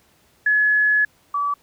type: tone pair in turn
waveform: sine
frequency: 1700 / 1149.5 Hz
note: G#6 / D6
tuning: +40 / -37 cents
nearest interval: perfect fifth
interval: 677 cents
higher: first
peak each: -14 / -19 dBFS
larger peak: first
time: 0.46-1.05 / 1.34-1.54 s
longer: first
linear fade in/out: 5 ms
effects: pink hiss -58 dBFS RMS until 1.62 s + high-pass 60 Hz 12 dB/octave